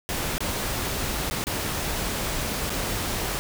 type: noise with dropouts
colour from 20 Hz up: pink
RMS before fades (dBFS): -28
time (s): 0.09-3.39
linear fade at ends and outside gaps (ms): 0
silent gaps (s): 0.381-0.405 / 1.3-1.31 / 1.44-1.469 / 2.695-2.702
effects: none